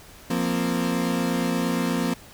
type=chord; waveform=35% pulse; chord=F suspended fourth; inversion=none; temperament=equal; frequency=174.61 / 233.1 / 261.6 Hz; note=F3 / Bb3 / C4; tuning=0 / 0 / 0 cents; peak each=-25 dBFS; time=0.3-2.14 s; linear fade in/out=5 ms; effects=pink hiss -47 dBFS RMS until 2.33 s